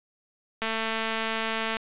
click train, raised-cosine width 0.3 ms, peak -13 dBFS, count 257, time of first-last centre 0.62-1.768 s, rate 223 Hz, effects resampled to 8000 Hz + 9-bit

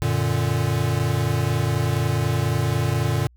square chord, Gb augmented, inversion none, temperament equal, 92.5 / 116.54 / 146.83 Hz, Gb2 / Bb2 / D3, 0 / 0 / 0 cents, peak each -27 / -23 / -25 dBFS, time 0.02-3.27 s, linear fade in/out 0 ms, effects added 60 Hz sine -50 dBFS peak until 3.36 s

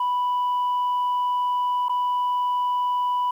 sine tone with dropouts, 987.8 Hz, B5, in tune, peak -18 dBFS, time 0-3.31 s, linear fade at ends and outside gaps 5 ms, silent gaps 1.885-1.894 s, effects tanh soft clip ceiling -19 dBFS + 9-bit

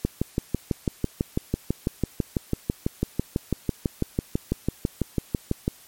click train, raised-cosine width 3 ms, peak -9 dBFS, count 35, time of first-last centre 0.05-5.679 s, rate 6.04 Hz, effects white hiss -51 dBFS RMS until 5.87 s + MP3 64 kbps

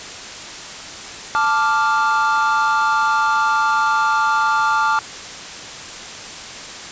triangle chord, D minor, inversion second, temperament equal, 880 / 1174.7 / 1396.9 Hz, A5 / D6 / F6, 0 / 0 / 0 cents, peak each -17 dBFS, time 1.35-4.99 s, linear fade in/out 0 ms, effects white hiss -32 dBFS RMS until 6.91 s + resampled to 16000 Hz

